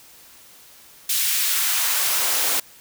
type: noise with high-pass filter sweep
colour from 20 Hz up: white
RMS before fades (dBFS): -21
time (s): 1.09-2.6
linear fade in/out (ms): 5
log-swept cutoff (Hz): 2800 to 320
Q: 0.82
effects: white hiss -48 dBFS RMS until 2.8 s